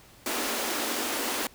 pink high-pass noise, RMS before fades -30 dBFS, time 0.26-1.47 s, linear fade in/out 2 ms, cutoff 220 Hz, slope 96 dB/octave, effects pink hiss -54 dBFS RMS until 1.54 s

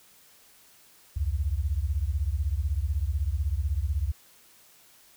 sine beating tone pair, 66.2 / 82.2 Hz, C2 / E2, +21 / -4 cents, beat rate 16 Hz, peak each -27 / -28 dBFS, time 1.16-4.12 s, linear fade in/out 10 ms, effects white hiss -57 dBFS RMS until 5.16 s

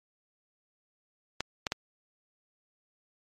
clicks, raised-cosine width 0.2 ms, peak -12 dBFS, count 3, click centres 1.406 / 1.668 / 1.721 s, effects MP3 64 kbps

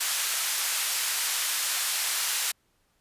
white band-pass noise, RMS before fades -28 dBFS, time 0-2.52 s, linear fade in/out 10 ms, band 1100 to 12000 Hz, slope 12 dB/octave, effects pink hiss -70 dBFS RMS until 3 s + resampled to 32000 Hz

